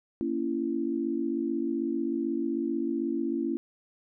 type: chord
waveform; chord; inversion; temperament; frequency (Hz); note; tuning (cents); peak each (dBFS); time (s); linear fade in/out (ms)
sine; A# diminished; none; just; 233.1 / 279.7 / 335.6; A#3 / C#4 / E4; 0 / +16 / +31; -33 / -31 / -30; 0.21-3.57; 0
effects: none